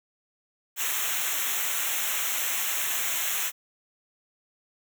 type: noise with comb filter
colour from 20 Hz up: white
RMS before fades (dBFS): -28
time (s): 0.76-3.52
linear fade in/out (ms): 50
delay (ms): 0.21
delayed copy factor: -0.95
effects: none